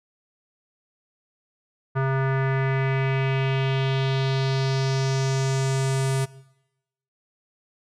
square tone with low-pass filter sweep, 134.1 Hz, C3, 43 cents sharp, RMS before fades -23 dBFS, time 1.95-6.26 s, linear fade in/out 20 ms, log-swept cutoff 1400 to 9700 Hz, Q 2.5, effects noise-tail reverb RT60 0.9 s tail -19 dB re dry

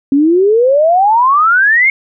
sine exponential sweep, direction up, 269.4 to 2200 Hz, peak -6 dBFS, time 0.12-1.9 s, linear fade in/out 2 ms, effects none

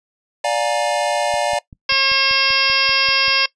square chord, Bb dominant seventh, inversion first, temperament equal with one note detuned, 587.3 / 709.4 / 830.6 / 932.3 Hz, D5 / F5 / Ab5 / Bb5, 0 / +27 / 0 / 0 cents, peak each -21 / -23 / -25 / -26 dBFS, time 0.44-1.59 s, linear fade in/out 5 ms
click train, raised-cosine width 5 ms, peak -26 dBFS, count 11, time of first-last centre 1.34-3.282 s, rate 5.15 Hz
harmonic tone, 540 Hz, C#5, 45 cents flat, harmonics 1 / 2 / 3 / 4 / 5 / 6 / 7 / 8 / 9 / 10, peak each -29 / -24 / -24 / -22 / -20 / -22 / -31 / -30 / -20 / -23 dBFS, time 1.89-3.46 s, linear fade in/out 5 ms
effects noise-tail reverb RT60 0.1 s tail -20 dB re dry + resampled to 22050 Hz

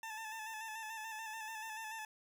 20% pulse tone with vibrato, 880 Hz, A5, in tune, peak -38 dBFS, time 0.03-2.05 s, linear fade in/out 2 ms, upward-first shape square, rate 6.9 Hz, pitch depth 33 cents each way, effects none

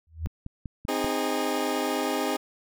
sine tone with exponential growth, 80.6 Hz, E2, 38 cents flat, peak -23 dBFS, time 0.07-0.26 s, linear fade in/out 0 ms, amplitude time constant 41 ms
click train, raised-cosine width 5 ms, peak -23 dBFS, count 5, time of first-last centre 0.27-1.045 s, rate 5.16 Hz
20% pulse chord, Ab major, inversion first, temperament equal with one note detuned, 261.6 / 311.1 / 410.3 Hz, C4 / Eb4 / Ab4, 0 / 0 / -21 cents, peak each -25 dBFS, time 0.88-2.37 s, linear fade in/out 10 ms
effects none

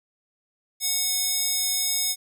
square tone with high-pass filter, 733 Hz, F#5, 16 cents flat, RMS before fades -25 dBFS, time 0.8-2.16 s, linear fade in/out 50 ms, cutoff 5400 Hz, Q 1.3, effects none

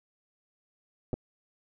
clicks, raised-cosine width 2 ms, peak -19 dBFS, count 2, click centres 1.132 / 1.14 s, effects none

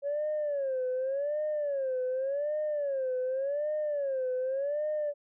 sine tone with vibrato, 556 Hz, C#5, 5 cents sharp, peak -27 dBFS, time 0.02-5.14 s, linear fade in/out 50 ms, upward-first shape sine, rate 0.87 Hz, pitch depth 160 cents each way, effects tanh soft clip ceiling -25 dBFS

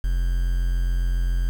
triangle tone with quantisation, 43.65 Hz, F1, in tune, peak -17 dBFS, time 0.04-1.49 s, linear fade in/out 0 ms, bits 7, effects none

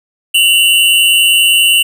square tone pair together, 2765 / 2945 Hz, F7 / F#7, -18 / -9 cents, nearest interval minor second, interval 109 cents, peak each -10 dBFS, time 0.34-1.83 s, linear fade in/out 10 ms, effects none

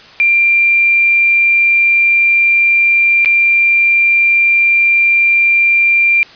sine tone with dropouts, 2376 Hz, D7, 20 cents sharp, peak -7 dBFS, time 0.2-6.23 s, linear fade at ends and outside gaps 0 ms, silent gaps 3.248-3.258 s, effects white hiss -38 dBFS RMS until 6.35 s + resampled to 11025 Hz

